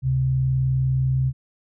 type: tone pair together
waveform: sine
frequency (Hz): 70.42 / 130.81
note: C#2 / C3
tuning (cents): +28 / 0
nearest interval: major seventh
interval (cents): 1072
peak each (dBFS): -29 / -18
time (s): 0.02-1.33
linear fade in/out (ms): 50
effects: none